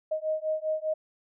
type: beating tone pair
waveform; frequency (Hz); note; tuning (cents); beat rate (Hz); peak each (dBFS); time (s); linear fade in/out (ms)
sine; 622.3 / 627.3; D#5 / D#5; 0 / +14; 5; -30; 0.11-0.94; 10
effects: none